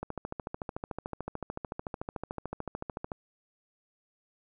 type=click train; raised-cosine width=1 ms; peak=-21 dBFS; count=43; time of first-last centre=0.03-3.118 s; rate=13.6 Hz; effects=none